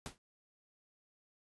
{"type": "noise with exponential decay", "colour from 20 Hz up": "pink", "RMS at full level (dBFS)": -40, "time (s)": [0.06, 0.18], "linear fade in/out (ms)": 0, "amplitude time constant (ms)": 26, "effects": ["resampled to 24000 Hz"]}